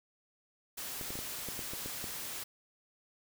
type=noise; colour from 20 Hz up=white; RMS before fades=-41 dBFS; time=0.77-2.44 s; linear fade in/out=10 ms
type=clicks; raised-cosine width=2 ms; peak=-29 dBFS; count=9; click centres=1.012 / 1.105 / 1.155 / 1.19 / 1.487 / 1.592 / 1.735 / 1.86 / 2.042 s
effects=none